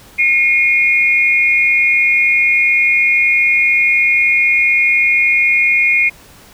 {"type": "tone pair together", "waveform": "sine", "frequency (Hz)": [2145, 2448], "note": ["C7", "D#7"], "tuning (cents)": [42, -29], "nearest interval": "major second", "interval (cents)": 229, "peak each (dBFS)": -12, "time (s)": [0.18, 6.1], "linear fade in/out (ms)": 20, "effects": ["pink hiss -42 dBFS RMS until 6.53 s"]}